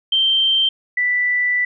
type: tone pair in turn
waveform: sine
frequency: 3136 / 1975.6 Hz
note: G7 / B6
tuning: 0 / 0 cents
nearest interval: minor sixth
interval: 800 cents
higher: first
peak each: -13 / -15 dBFS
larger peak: first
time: 0.12-0.69 / 0.97-1.65 s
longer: second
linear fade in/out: 5 ms
effects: none